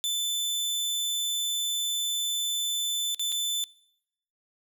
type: tone with dropouts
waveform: sawtooth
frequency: 3520 Hz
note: A7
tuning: in tune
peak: -23 dBFS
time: 0.04-3.64 s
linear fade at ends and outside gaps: 0 ms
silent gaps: 3.146-3.195 / 3.32-3.324 s
effects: noise-tail reverb RT60 0.8 s tail -24 dB re dry